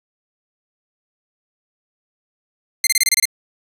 10% pulse tone bursts, 2093 Hz, C7, in tune, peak -3 dBFS, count 8, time 2.84-3.254 s, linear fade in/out 2 ms, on 29 ms, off 26 ms, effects resampled to 32000 Hz

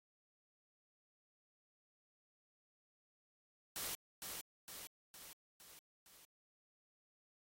white noise with echo, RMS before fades -43 dBFS, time 3.76-3.95 s, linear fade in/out 0 ms, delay 460 ms, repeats 5, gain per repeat -4 dB, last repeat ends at 6.25 s, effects AAC 48 kbps

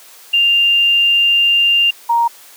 sine tone pair in turn, 2794 / 935.4 Hz, F7 / A#5, 0 / +6 cents, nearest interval octave + perfect fifth, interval 1894 cents, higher first, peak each -9 / -10 dBFS, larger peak first, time 0.33-1.91 / 2.09-2.28 s, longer first, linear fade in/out 10 ms, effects white hiss -41 dBFS RMS until 2.56 s + high-pass 400 Hz 12 dB/octave

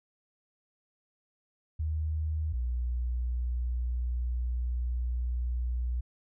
sine tone pair in turn, 77.78 / 60.79 Hz, D#2 / B1, 0 / -27 cents, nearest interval major third, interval 427 cents, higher first, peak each -28 dBFS, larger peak neither, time 1.79-2.53 / 2.53-6.01 s, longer second, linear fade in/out 10 ms, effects none

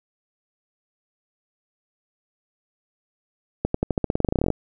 accelerating click train, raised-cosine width 2 ms, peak -7 dBFS, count 19, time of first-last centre 3.65-4.503 s, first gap 94 ms, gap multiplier 0.91, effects none

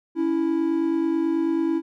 triangle tone pair together, 280.4 / 329.6 Hz, C#4 / E4, +20 / 0 cents, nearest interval minor third, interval 280 cents, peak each -24 / -19 dBFS, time 0.15-1.82 s, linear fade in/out 50 ms, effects none

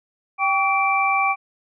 sine tone cluster, 784 / 1139 / 2345 Hz, G5 / C#6 / D7, 0 / +47 / -3 cents, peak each -21 dBFS, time 0.38-1.36 s, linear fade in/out 50 ms, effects none

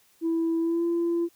sine tone with pitch glide, 329.6 to 340 Hz, E4 to F4, 0 to -46 cents, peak -21 dBFS, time 0.21-1.29 s, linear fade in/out 50 ms, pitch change +54 cents, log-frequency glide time 0.6-0.84 s, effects tanh soft clip ceiling -20 dBFS + white hiss -62 dBFS RMS until 1.35 s

